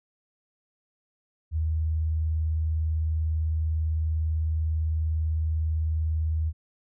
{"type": "tone with vibrato", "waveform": "sine", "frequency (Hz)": 78.9, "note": "D#2", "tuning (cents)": 25, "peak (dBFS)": -23, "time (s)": [1.51, 6.53], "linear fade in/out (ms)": 50, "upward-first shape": "triangle", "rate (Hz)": 20, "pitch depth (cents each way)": 86, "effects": []}